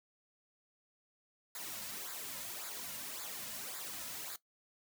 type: noise with flanger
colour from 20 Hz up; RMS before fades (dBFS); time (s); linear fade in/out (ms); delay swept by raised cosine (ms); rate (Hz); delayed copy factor
white; -44; 1.55-4.36; 2; 0.34 to 2.64; 1.8; -0.7
effects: noise-tail reverb RT60 0.1 s tail -17 dB re dry